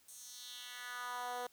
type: tone with high-pass filter sweep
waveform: 10% pulse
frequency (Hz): 246.1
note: B3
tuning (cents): -6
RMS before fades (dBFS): -45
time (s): 0.08-1.47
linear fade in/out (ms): 5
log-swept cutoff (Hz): 8400 to 510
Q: 2.1
effects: white hiss -68 dBFS RMS until 1.52 s